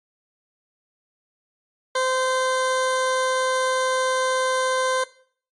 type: tone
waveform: 20% pulse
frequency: 517 Hz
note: C5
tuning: 21 cents flat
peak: -15 dBFS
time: 1.95-5.04 s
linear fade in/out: 5 ms
effects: noise-tail reverb RT60 0.5 s tail -18 dB re dry + MP3 48 kbps